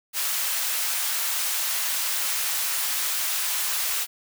white high-pass noise, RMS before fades -26 dBFS, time 0.13-4.07 s, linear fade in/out 50 ms, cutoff 910 Hz, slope 12 dB/octave, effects none

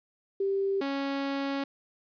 sine / sawtooth tone pair in turn, 392 / 276.5 Hz, G4 / C#4, 0 / -4 cents, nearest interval tritone, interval 604 cents, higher first, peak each -25 dBFS, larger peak neither, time 0.4-0.81 / 0.81-1.64 s, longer second, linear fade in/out 5 ms, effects resampled to 11025 Hz + 11-bit

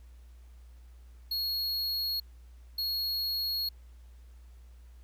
square tone bursts at uneven times, 4315 Hz, C#8, 47 cents flat, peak -30 dBFS, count 2, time 1.31-2.2 / 2.78-3.69 s, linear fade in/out 5 ms, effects added 60 Hz sine -49 dBFS peak until 5.03 s + pink hiss -68 dBFS RMS until 5.03 s

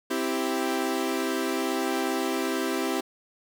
sawtooth chord, C major, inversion none, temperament equal, 261.6 / 329.6 / 392 Hz, C4 / E4 / G4, 0 / 0 / 0 cents, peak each -26 dBFS, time 0.1-3.01 s, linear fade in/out 10 ms, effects none

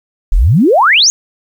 sine exponential sweep, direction up, 30.69 to 6810 Hz, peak -5 dBFS, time 0.32-1.1 s, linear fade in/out 0 ms, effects 7-bit

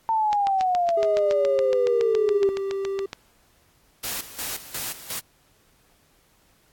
sine exponential sweep, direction down, 906 to 392 Hz, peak -19 dBFS, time 0.09-2.49 s, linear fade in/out 0 ms
click train, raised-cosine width 0.2 ms, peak -14 dBFS, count 21, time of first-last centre 0.33-3.131 s, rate 7.14 Hz
triangle tone with pitch glide, 409.8 to 391.5 Hz, G#4 to G4, -23 to -2 cents, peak -23 dBFS, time 0.97-3.06 s, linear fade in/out 5 ms, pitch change -79 cents, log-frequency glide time 1.16-2.34 s
white noise with tremolo, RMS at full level -30 dBFS, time 4.03-5.2 s, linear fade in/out 10 ms, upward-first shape square, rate 2.8 Hz, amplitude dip 75%
effects pink hiss -61 dBFS RMS until 6.72 s + AAC 64 kbps

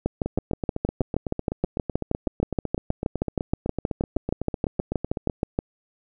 two click trains, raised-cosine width 2 ms, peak -13 / -9 dBFS, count 41 / 36, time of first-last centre 0.26-5.298 / 0.06-5.589 s, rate 7.94 / 6.33 Hz, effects none

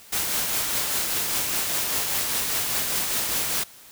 white noise with tremolo, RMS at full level -24 dBFS, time 0.12-3.64 s, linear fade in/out 10 ms, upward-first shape triangle, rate 5 Hz, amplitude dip 35%, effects white hiss -48 dBFS RMS until 3.91 s

